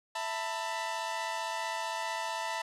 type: chord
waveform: sawtooth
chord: E suspended fourth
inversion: none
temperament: equal with one note detuned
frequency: 659.3 / 892.3 / 987.8 Hz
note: E5 / A5 / B5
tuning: 0 / +24 / 0 cents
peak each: -36 / -32 / -34 dBFS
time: 0.15-2.62 s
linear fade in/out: 5 ms
effects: low-pass 8000 Hz 12 dB/octave